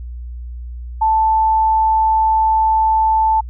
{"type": "tone", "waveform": "sine", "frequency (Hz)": 880, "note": "A5", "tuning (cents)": 0, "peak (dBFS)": -11, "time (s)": [1.01, 3.41], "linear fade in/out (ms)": 10, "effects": ["added 60 Hz sine -26 dBFS peak until 3.49 s"]}